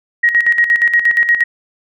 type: tone with tremolo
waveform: sine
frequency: 1891 Hz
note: A#6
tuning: 24 cents sharp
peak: -7 dBFS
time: 0.23-1.44 s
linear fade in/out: 10 ms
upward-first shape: square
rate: 8.5 Hz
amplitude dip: 65%
effects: none